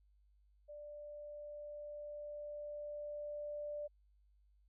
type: tone with level ramp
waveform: sine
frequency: 590 Hz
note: D5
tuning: 8 cents sharp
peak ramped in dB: -48 to -40 dBFS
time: 0.68-3.88 s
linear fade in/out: 20 ms
effects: added 50 Hz sine -67 dBFS peak until 4.68 s